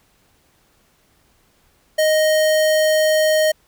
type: tone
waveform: square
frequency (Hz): 622.3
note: D#5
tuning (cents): 0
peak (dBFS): -14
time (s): 1.98-3.52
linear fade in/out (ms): 10
effects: pink hiss -59 dBFS RMS until 3.67 s